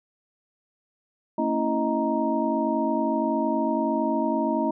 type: tone cluster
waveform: sine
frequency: 227.5 / 276.4 / 329.1 / 627 / 935 Hz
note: A#3 / C#4 / E4 / D#5 / A#5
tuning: -42 / -5 / -3 / +13 / +5 cents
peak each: -28 dBFS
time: 1.38-4.71 s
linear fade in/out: 5 ms
effects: none